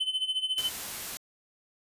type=tone with tremolo; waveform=triangle; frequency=3047 Hz; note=G7; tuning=50 cents flat; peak=-23 dBFS; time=0-0.7 s; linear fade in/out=10 ms; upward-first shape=sine; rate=14 Hz; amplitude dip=80%
type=noise; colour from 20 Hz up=white; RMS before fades=-37 dBFS; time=0.58-1.17 s; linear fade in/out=0 ms
effects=resampled to 32000 Hz